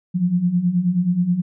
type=beating tone pair; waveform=sine; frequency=171.2 / 180.6 Hz; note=F3 / F#3; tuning=-34 / -42 cents; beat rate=9.4 Hz; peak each=-22 / -17 dBFS; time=0.14-1.42 s; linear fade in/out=20 ms; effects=none